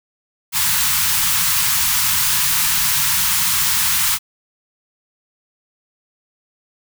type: band-stop noise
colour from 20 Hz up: white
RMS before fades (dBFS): -17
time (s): 0.52-4.19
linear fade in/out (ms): 50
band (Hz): 200 to 860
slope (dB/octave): 96
effects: none